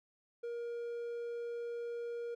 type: tone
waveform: triangle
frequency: 472.1 Hz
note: A#4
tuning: 22 cents sharp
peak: -36 dBFS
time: 0.43-2.35 s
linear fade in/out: 10 ms
effects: none